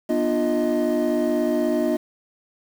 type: tone cluster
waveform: triangle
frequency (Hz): 241.7 / 298.1 / 349.4 / 627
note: B3 / D4 / F4 / D#5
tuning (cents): -37 / +26 / +1 / +13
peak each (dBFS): -22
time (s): 0.09-1.97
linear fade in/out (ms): 10
effects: tanh soft clip ceiling -10 dBFS + 7-bit